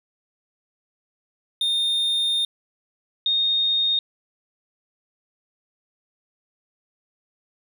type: tone pair in turn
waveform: triangle / sine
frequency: 3650 / 3695 Hz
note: A#7 / A#7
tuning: -37 / -16 cents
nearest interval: unison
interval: 21 cents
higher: second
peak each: -18 dBFS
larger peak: neither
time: 1.61-2.45 / 3.26-3.99 s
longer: first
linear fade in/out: 2 ms
effects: none